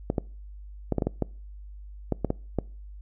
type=clicks; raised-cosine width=2 ms; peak=-11 dBFS; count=11; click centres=0.101 / 0.182 / 0.923 / 0.983 / 1.022 / 1.07 / 1.223 / 2.123 / 2.247 / 2.304 / 2.587 s; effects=noise-tail reverb RT60 0.4 s tail -24 dB re dry + added 50 Hz sine -40 dBFS peak until 3.01 s